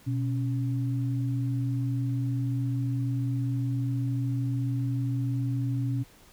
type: tone pair together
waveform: sine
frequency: 123.48 / 277.2 Hz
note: B2 / C#4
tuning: 0 / 0 cents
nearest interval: octave + major second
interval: 1400 cents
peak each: -26 / -33 dBFS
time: 0.06-6.04 s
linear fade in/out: 20 ms
effects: pink hiss -56 dBFS RMS until 6.32 s